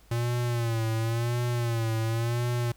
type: tone with vibrato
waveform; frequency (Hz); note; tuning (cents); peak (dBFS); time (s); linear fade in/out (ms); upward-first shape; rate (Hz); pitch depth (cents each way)
square; 116.54; A#2; 0; -26; 0.11-2.72; 5; sine; 0.94; 71
effects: added 50 Hz sine -55 dBFS peak until 2.76 s + pink hiss -60 dBFS RMS until 2.76 s